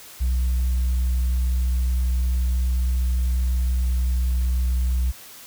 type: tone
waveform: sine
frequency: 62.3 Hz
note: B1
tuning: 16 cents sharp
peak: -16 dBFS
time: 0.2-5.12 s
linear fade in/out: 20 ms
effects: tanh soft clip ceiling -17 dBFS + white hiss -43 dBFS RMS until 5.46 s